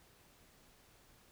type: silence
effects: pink hiss -65 dBFS RMS until 1.31 s